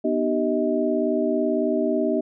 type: tone cluster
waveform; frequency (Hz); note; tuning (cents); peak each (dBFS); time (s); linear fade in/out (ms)
sine; 245.6 / 303.8 / 387.4 / 633; B3 / D#4 / G4 / D#5; -9 / -41 / -20 / +30; -25; 0.04-2.21; 10
effects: none